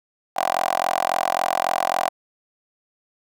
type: tone with high-pass filter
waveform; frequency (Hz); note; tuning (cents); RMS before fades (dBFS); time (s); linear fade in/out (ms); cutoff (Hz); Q
10% pulse; 43.65; F1; 0; -22; 0.36-2.09; 10; 780; 7.2
effects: none